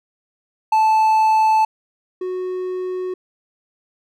triangle tone pair in turn, 875 / 367.9 Hz, A5 / F#4, -10 / -10 cents, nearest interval octave + minor third, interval 1500 cents, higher first, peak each -10 / -20 dBFS, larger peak first, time 0.72-1.65 / 2.21-3.14 s, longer neither, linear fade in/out 5 ms, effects none

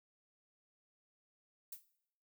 violet noise with exponential decay, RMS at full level -42 dBFS, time 1.72-1.85 s, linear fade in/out 5 ms, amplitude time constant 27 ms, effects noise-tail reverb RT60 0.7 s tail -17 dB re dry

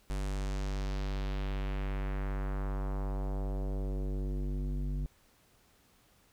square tone with low-pass filter sweep, 48.7 Hz, G1, 11 cents flat, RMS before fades -34 dBFS, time 0.1-5.06 s, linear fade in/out 0 ms, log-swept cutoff 10000 to 200 Hz, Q 1.4, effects pink hiss -66 dBFS RMS until 6.32 s

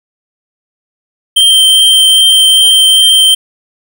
square tone with vibrato, 3136 Hz, G7, in tune, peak -4 dBFS, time 1.36-3.35 s, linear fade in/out 10 ms, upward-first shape triangle, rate 2.5 Hz, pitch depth 9 cents each way, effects none

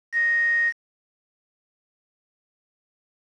sine tone with quantisation, 1864.7 Hz, A#6, in tune, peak -18 dBFS, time 0.12-0.73 s, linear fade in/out 50 ms, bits 6, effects low-pass 4000 Hz 12 dB/octave

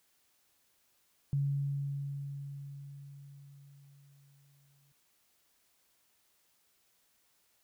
sine tone with exponential decay, 140.4 Hz, C#3, 22 cents sharp, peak -27 dBFS, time 1.33-4.92 s, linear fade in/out 0 ms, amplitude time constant 780 ms, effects white hiss -72 dBFS RMS until 7.63 s

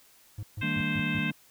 triangle tone bursts, 103.8 Hz, G#2, in tune, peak -31 dBFS, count 5, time 0.38-1.195 s, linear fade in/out 5 ms, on 51 ms, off 140 ms
harmonic tone, 523.3 Hz, C5, in tune, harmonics 2 / 3 / 4 / 5 / 6 / 7, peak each -44 / -36 / -37 / -33 / -43 / -44 dBFS, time 0.61-1.31 s, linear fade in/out 10 ms
triangle chord, Eb major seventh, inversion none, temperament equal with one note detuned, 155.56 / 196 / 227.1 / 293.7 Hz, Eb3 / G3 / Bb3 / D4, 0 / 0 / -45 / 0 cents, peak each -31 / -33 / -31 / -35 dBFS, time 0.62-1.32 s, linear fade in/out 10 ms
effects white hiss -59 dBFS RMS until 1.5 s

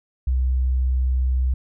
sine tone, 63.9 Hz, C2, 40 cents flat, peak -17 dBFS, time 0.27-1.54 s, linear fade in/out 5 ms, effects none

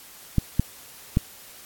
clicks, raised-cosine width 5 ms, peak -6 dBFS, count 3, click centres 0.383 / 0.596 / 1.171 s, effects white hiss -46 dBFS RMS until 1.65 s + AAC 64 kbps

